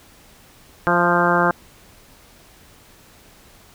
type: harmonic tone with a mistuned harmonic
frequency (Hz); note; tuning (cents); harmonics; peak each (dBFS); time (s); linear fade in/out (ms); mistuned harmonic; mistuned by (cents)
174.61; F3; 0; 1 / 2 / 3 / 4 / 5 / 6 / 7 / 8 / 9; -23 / -23 / -23 / -23 / -23 / -23 / -23 / -23 / -23; 0.87-1.51; 0; 4; -18
effects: pink hiss -49 dBFS RMS until 3.74 s